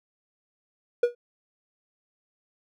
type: tone with exponential decay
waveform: triangle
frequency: 481.5 Hz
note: B4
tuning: 44 cents flat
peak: -12 dBFS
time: 1.03-1.15 s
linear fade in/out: 5 ms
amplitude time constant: 25 ms
effects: none